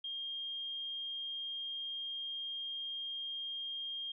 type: tone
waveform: sine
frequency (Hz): 3219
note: G7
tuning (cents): +45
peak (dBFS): -38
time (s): 0.04-4.12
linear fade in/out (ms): 5
effects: none